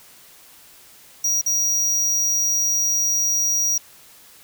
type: tone with dropouts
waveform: square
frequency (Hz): 5750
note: F8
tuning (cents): +50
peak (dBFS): -18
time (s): 1.24-3.78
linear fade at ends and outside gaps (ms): 5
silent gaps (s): 1.414-1.461
effects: white hiss -48 dBFS RMS until 4.43 s